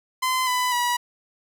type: tone with pitch steps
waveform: sawtooth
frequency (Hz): 1028 / 998.7 / 970.3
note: C6 / B5 / B5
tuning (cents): -31 / +19 / -31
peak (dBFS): -17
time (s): 0.22-0.97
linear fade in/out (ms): 10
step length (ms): 250
effects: none